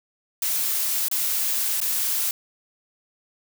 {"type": "noise with dropouts", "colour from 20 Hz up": "blue", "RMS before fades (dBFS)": -24, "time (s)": [0.42, 2.31], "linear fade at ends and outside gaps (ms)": 2, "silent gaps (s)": [[1.084, 1.113], [1.803, 1.814]], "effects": []}